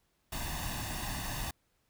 pink noise with comb filter, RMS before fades -37 dBFS, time 0.32-1.51 s, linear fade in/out 5 ms, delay 1.1 ms, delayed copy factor +0.7, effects pink hiss -75 dBFS RMS until 1.89 s

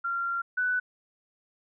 sine tone pair in turn, 1381 / 1491.9 Hz, F6 / F#6, -20 / +14 cents, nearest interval minor second, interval 134 cents, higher second, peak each -27 / -24 dBFS, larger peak second, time 0.04-0.42 / 0.57-0.8 s, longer first, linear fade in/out 10 ms, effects none

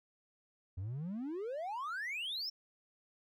triangle exponential sweep, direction up, 86.6 to 5530 Hz, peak -35 dBFS, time 0.77-2.5 s, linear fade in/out 10 ms, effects tanh soft clip ceiling -31 dBFS

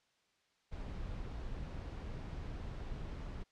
brown noise, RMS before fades -43 dBFS, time 0.71-3.44 s, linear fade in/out 20 ms, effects white hiss -75 dBFS RMS until 3.51 s + low-pass 5000 Hz 12 dB/octave

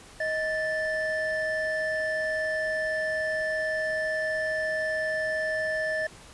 triangle tone pair together, 627.9 / 1760 Hz, D#5 / A6, +16 / 0 cents, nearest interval octave + tritone, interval 1784 cents, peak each -27 dBFS, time 0.2-6.07 s, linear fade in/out 5 ms, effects pink hiss -49 dBFS RMS until 6.33 s + resampled to 24000 Hz

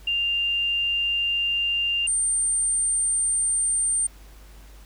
sine tone pair in turn, 2794 / 8870 Hz, F7 / C#9, 0 / 0 cents, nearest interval octave + minor sixth, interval 2000 cents, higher second, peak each -21 / -20 dBFS, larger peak second, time 0.07-2.07 / 2.07-4.07 s, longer neither, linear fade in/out 5 ms, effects added 50 Hz sine -44 dBFS peak until 4.85 s + pink hiss -53 dBFS RMS until 4.85 s

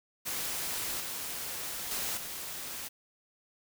white noise with level steps, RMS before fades -35 / -38 / -34 / -40 dBFS, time 0.25-2.89 s, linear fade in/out 20 ms, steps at 1 / 1.91 / 2.17 s, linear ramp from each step 2 ms, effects none

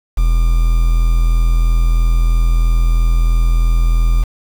triangle tone with quantisation, 41.52 Hz, E1, 13 cents sharp, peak -7 dBFS, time 0.17-4.24 s, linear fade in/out 10 ms, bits 5, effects none

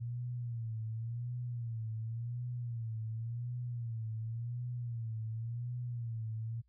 sine tone with vibrato, 116.54 Hz, A#2, in tune, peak -36 dBFS, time 0-6.62 s, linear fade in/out 20 ms, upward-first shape sine, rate 0.91 Hz, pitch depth 89 cents each way, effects added 60 Hz sine -68 dBFS peak until 6.68 s

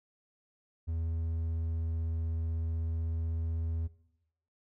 triangle tone with vibrato, 81.8 Hz, E2, 13 cents flat, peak -29 dBFS, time 0.87-3.88 s, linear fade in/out 20 ms, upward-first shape triangle, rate 16 Hz, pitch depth 8 cents each way, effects noise-tail reverb RT60 0.8 s tail -18 dB re dry

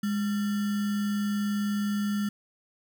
sine tone with sample-and-hold, 205.6 Hz, G#3, 17 cents flat, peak -25 dBFS, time 0.03-2.29 s, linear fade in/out 5 ms, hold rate 1575 Hz, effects none

